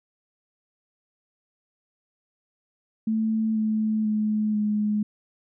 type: tone with pitch steps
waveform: sine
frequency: 220.4 / 217 / 213.6 / 210.3 Hz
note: A3 / A3 / G#3 / G#3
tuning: +3 / -24 / +49 / +22 cents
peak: -21 dBFS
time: 3.07-5.03 s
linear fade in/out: 5 ms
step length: 490 ms
effects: none